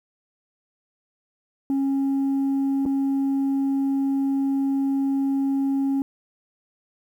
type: tone with dropouts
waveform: sine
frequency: 273.4 Hz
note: C#4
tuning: 24 cents flat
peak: -17 dBFS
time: 1.7-6.02 s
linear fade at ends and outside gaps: 1 ms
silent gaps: 2.854-2.861 s
effects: tanh soft clip ceiling -19 dBFS + 9-bit